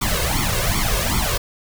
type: noise with flanger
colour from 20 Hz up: pink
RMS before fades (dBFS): -20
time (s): 0.01-1.38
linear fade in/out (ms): 10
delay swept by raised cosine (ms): 0.89 to 1.89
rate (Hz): 2.6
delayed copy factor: +0.95
effects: none